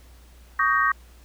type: chord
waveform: sine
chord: Eb dominant seventh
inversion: third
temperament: equal with one note detuned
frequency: 1127.5 / 1244.5 / 1568 / 1864.7 Hz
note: Db6 / Eb6 / G6 / Bb6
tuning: +29 / 0 / 0 / 0 cents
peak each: -22 / -25 / -25 / -23 dBFS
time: 0.59-0.92 s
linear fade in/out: 5 ms
effects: added 60 Hz sine -47 dBFS peak until 1.24 s + pink hiss -56 dBFS RMS until 1.24 s